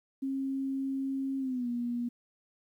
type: tone with pitch glide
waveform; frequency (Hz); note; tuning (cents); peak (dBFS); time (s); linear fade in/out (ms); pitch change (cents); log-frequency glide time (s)
sine; 269.6 to 240.2; C#4 to B3; -48 to -48; -30; 0.22-2.09; 10; -200; 1.39-1.68
effects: 11-bit